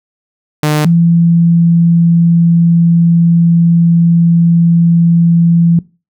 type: tone pair in turn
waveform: sawtooth / sine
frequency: 151.1 / 168.92 Hz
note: D3 / E3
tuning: +50 / +43 cents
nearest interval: major second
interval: 193 cents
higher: second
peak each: -5 dBFS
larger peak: neither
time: 0.63-0.85 / 0.85-5.79 s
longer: second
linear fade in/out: 2 ms
effects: noise-tail reverb RT60 0.3 s tail -21 dB re dry